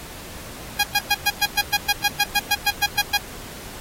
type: tone bursts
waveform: 10% pulse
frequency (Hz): 819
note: G#5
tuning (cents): -24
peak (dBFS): -7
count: 16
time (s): 0.79-3.176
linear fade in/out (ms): 10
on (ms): 46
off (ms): 110
effects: pink hiss -38 dBFS RMS until 3.8 s + AAC 48 kbps